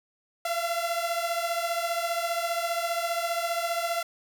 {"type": "beating tone pair", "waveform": "sawtooth", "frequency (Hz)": [675, 690], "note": ["E5", "F5"], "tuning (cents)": [41, -21], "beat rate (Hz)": 15, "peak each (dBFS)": [-25, -27], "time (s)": [0.45, 4.03], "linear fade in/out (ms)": 5, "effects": []}